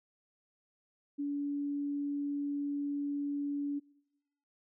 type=tone; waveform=sine; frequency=286.1 Hz; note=D4; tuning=45 cents flat; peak=-32 dBFS; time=1.18-3.8 s; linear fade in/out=20 ms; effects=noise-tail reverb RT60 1.0 s tail -26 dB re dry